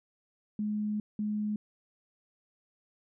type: tone bursts at uneven times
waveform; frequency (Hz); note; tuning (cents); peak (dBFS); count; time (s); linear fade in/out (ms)
sine; 210.7; G#3; +25; -29; 2; 0.59-1 / 1.19-1.56; 2
effects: none